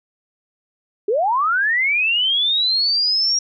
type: linear sweep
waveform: sine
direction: up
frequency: 382.7 to 5670 Hz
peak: -15 dBFS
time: 1.08-3.39 s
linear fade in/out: 5 ms
effects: none